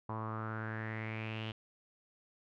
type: tone with low-pass filter sweep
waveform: sawtooth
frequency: 110.3 Hz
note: A2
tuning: 5 cents sharp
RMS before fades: -40 dBFS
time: 0.09-1.52 s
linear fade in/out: 5 ms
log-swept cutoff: 1000 to 3100 Hz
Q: 6
effects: none